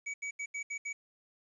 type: tone bursts at uneven times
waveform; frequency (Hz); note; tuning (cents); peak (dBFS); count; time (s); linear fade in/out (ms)
square; 2273; C#7; +43; -36; 6; 0.06-0.14 / 0.22-0.31 / 0.39-0.46 / 0.54-0.63 / 0.7-0.78 / 0.85-0.93; 10
effects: resampled to 22050 Hz + 11-bit